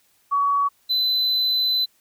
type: tone pair in turn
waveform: sine / triangle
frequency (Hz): 1129 / 4023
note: C#6 / B7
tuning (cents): +31 / +31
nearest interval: octave + minor seventh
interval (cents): 2200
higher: second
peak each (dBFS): -17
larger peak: neither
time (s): 0.31-0.69 / 0.89-1.86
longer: second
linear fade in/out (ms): 20
effects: white hiss -62 dBFS RMS until 2 s